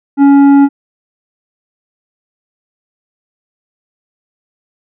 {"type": "tone with tanh clipping", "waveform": "sine", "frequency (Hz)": 280, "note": "C#4", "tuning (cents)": 18, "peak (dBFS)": -4, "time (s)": [0.17, 0.69], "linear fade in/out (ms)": 50, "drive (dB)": 9, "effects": []}